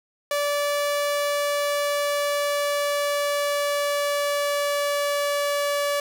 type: tone with pitch glide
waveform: sawtooth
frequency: 579 to 575 Hz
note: D5 to D5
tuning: -25 to -37 cents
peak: -18 dBFS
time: 0.31-6 s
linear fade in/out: 2 ms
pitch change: -12 cents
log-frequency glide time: 0.92-5.86 s
effects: none